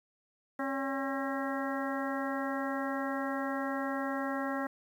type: harmonic tone with a mistuned harmonic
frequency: 270 Hz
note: C#4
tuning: 45 cents flat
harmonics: 1 / 2 / 3 / 4 / 5 / 6 / 7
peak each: -35 / -38 / -40 / -41 / -42 / -43 / -43 dBFS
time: 0.59-4.67 s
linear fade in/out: 5 ms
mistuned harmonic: 2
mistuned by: +65 cents
effects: 10-bit